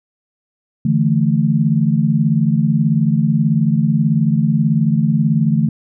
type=chord; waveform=sine; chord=D suspended second; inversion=none; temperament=just; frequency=146.83 / 165.19 / 220.2 Hz; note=D3 / E3 / A3; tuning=0 / +4 / +2 cents; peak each=-16 dBFS; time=0.85-5.69 s; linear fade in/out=5 ms; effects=none